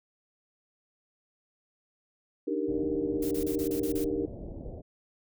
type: chord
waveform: sine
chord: Eb major seventh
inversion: third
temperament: equal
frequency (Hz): 293.7 / 311.1 / 392 / 466.2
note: D4 / Eb4 / G4 / Bb4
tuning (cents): 0 / 0 / 0 / 0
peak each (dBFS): -33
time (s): 2.47-4.26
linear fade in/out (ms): 10
type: low-pass noise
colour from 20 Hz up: pink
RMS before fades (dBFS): -41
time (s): 2.67-4.82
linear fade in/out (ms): 20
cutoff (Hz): 660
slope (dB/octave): 48
type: noise bursts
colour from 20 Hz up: blue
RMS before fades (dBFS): -41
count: 7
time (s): 3.22-4.044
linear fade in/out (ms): 5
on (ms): 92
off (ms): 30
effects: none